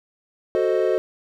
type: chord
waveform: triangle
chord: F# diminished seventh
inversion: none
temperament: equal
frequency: 370 / 440 / 523.3 / 622.3 Hz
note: F#4 / A4 / C5 / Eb5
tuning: 0 / 0 / 0 / 0 cents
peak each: -20 / -21 / -22 / -23 dBFS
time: 0.55-0.98 s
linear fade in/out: 0 ms
effects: none